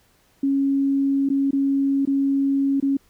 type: tone with dropouts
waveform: sine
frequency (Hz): 275.4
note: C#4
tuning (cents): -11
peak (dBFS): -17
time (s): 0.43-2.97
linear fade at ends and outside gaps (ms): 5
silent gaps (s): 1.29-1.3 / 1.509-1.53 / 2.053-2.073 / 2.801-2.825
effects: pink hiss -60 dBFS RMS until 3.09 s